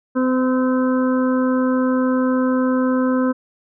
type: harmonic tone with a mistuned harmonic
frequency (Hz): 256.4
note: C4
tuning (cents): -35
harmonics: 1 / 2 / 4 / 5 / 6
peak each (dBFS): -16 / -22 / -28 / -30 / -32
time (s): 0.15-3.33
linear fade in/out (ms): 20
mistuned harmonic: 5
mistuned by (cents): +16
effects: none